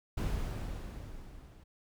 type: noise with level ramp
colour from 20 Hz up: brown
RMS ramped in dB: -31 to -54 dBFS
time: 0.17-1.64 s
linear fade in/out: 10 ms
effects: none